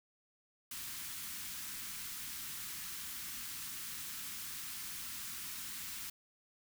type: band-stop noise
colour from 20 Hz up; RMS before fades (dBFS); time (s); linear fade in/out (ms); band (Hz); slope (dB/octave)
white; -44; 0.71-6.1; 5; 290 to 1100; 24
effects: none